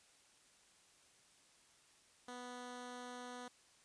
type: tone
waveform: 10% pulse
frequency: 246.9 Hz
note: B3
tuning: in tune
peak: -39 dBFS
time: 2.28-3.48 s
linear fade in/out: 2 ms
effects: white hiss -68 dBFS RMS until 3.84 s + resampled to 22050 Hz